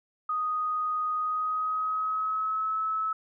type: tone with pitch glide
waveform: sine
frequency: 1244.5 to 1298.1 Hz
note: D#6 to E6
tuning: 0 to -27 cents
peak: -26 dBFS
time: 0.29-3.13 s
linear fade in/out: 5 ms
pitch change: +73 cents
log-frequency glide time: 1.17-2.78 s
effects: none